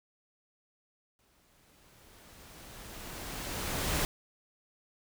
pink noise with exponential growth, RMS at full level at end -30 dBFS, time 1.19-4.05 s, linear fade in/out 1 ms, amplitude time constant 620 ms, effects none

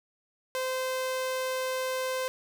sawtooth tone, 517 Hz, C5, 21 cents flat, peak -25 dBFS, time 0.55-2.28 s, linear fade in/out 0 ms, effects none

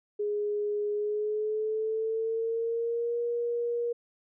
sine tone with pitch glide, 415.3 to 474.3 Hz, G#4 to A#4, 0 to +30 cents, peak -27 dBFS, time 0.19-3.93 s, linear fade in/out 10 ms, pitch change +230 cents, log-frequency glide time 0.93-3.19 s, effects none

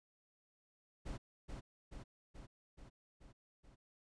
brown noise with echo, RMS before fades -44 dBFS, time 1.05-1.18 s, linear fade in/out 20 ms, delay 430 ms, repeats 6, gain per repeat -3 dB, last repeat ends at 3.76 s, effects resampled to 22050 Hz

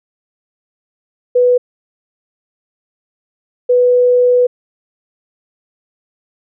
sine tone bursts at uneven times, 493.9 Hz, B4, in tune, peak -7 dBFS, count 2, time 1.35-1.58 / 3.69-4.47 s, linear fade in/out 10 ms, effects none

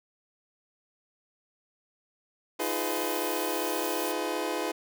25% pulse chord, F half-diminished seventh, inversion third, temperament just, 314.3 / 349.2 / 419.1 / 502.9 Hz, Eb4 / F4 / Ab4 / Cb5, +18 / 0 / +16 / +31 cents, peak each -31 dBFS, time 2.59-4.72 s, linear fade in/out 10 ms
blue noise, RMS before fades -37 dBFS, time 2.6-4.13 s, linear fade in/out 20 ms
effects none

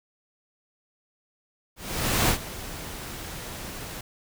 pink noise with ADSR envelope, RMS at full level -21 dBFS, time 1.76-4.01 s, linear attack 530 ms, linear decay 88 ms, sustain -16 dB, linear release 4 ms, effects none

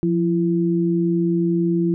sine tone pair together, 174.61 / 336.4 Hz, F3 / E4, 0 / +35 cents, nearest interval major seventh, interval 1135 cents, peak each -19 dBFS, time 0.03-1.94 s, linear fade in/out 0 ms, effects none

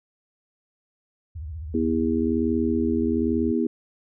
sine tone with vibrato, 77.78 Hz, D#2, in tune, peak -31 dBFS, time 1.35-3.52 s, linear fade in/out 10 ms, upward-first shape triangle, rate 15 Hz, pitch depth 270 cents each way
harmonic tone, 81.1 Hz, E2, 28 cents flat, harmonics 3 / 4 / 5, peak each -23 / -25 / -27 dBFS, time 1.74-3.67 s, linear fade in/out 5 ms
effects none

